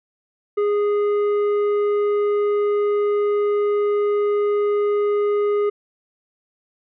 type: tone with tanh clipping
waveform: triangle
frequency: 412.6 Hz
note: G#4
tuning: 11 cents flat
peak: -18 dBFS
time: 0.57-5.7 s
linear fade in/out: 10 ms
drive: 12 dB
effects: none